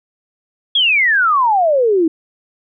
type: exponential sweep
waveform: sine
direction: down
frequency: 3400 to 311.1 Hz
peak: -10 dBFS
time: 0.75-2.08 s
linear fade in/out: 5 ms
effects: none